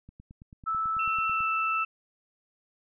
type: click train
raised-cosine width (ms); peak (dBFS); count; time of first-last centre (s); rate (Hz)
5; -35; 13; 0.09-1.406; 9.12
type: tone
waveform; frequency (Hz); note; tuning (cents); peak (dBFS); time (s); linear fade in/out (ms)
sine; 1313; E6; -7; -26; 0.66-1.85; 20
type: tone with pitch glide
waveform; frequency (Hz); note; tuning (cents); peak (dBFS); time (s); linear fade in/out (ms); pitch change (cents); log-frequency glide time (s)
sine; 2695 to 2661; E7 to E7; +38 to +16; -30; 0.99-1.85; 5; -22; 1.28-1.47
effects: none